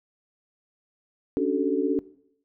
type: chord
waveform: sine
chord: D major seventh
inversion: third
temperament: equal with one note detuned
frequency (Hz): 277.2 / 293.7 / 377.8 / 440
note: C#4 / D4 / F#4 / A4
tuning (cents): 0 / 0 / +36 / 0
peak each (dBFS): -27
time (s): 1.37-1.99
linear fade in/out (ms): 0
effects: noise-tail reverb RT60 0.7 s tail -20 dB re dry